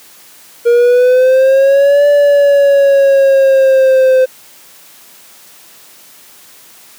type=exponential two-way sweep; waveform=triangle; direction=up then down; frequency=471.1 to 580 to 516 Hz; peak=-3 dBFS; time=0.65-4.26 s; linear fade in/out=20 ms; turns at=2.07 s; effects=white hiss -40 dBFS RMS until 6.98 s + high-pass 150 Hz 12 dB/octave